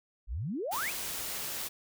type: exponential sweep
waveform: sine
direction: up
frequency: 44.2 to 3026 Hz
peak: -32 dBFS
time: 0.27-0.93 s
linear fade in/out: 50 ms
type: noise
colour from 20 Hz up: white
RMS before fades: -37 dBFS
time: 0.71-1.69 s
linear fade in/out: 20 ms
effects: none